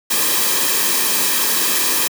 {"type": "noise with comb filter", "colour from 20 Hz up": "white", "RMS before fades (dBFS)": -17, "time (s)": [0.1, 2.08], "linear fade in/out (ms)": 10, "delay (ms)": 1.4, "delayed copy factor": -0.6, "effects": ["high-pass 200 Hz 12 dB/octave"]}